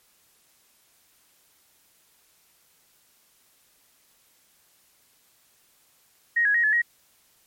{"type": "tone with pitch steps", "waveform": "sine", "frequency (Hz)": [1878, 1667, 1883, 1720, 1892], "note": ["A#6", "G#6", "A#6", "A6", "A#6"], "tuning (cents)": [12, 6, 17, -40, 25], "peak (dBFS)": -18, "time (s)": [6.36, 6.82], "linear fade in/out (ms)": 10, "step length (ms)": 92, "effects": ["white hiss -62 dBFS RMS until 7.46 s", "MP3 64 kbps"]}